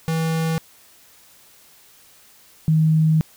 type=tone pair in turn; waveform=square / sine; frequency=162.1 / 157.76 Hz; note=E3 / D#3; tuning=-29 / +24 cents; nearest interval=unison; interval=47 cents; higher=first; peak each=-20 / -13 dBFS; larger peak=second; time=0.08-0.58 / 2.68-3.21 s; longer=second; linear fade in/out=0 ms; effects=white hiss -51 dBFS RMS until 3.36 s